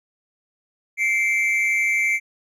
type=tone pair together; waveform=triangle; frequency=2103 / 2315 Hz; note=C7 / D7; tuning=+8 / -25 cents; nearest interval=major second; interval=167 cents; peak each=-19 dBFS; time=0.97-2.2 s; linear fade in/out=50 ms; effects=none